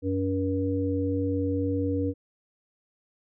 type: tone cluster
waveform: sine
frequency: 93.9 / 283.7 / 477.9 Hz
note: F#2 / C#4 / A#4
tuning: +26 / +40 / +43 cents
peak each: -29 / -27 / -30 dBFS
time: 0.02-2.14 s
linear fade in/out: 50 ms
effects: none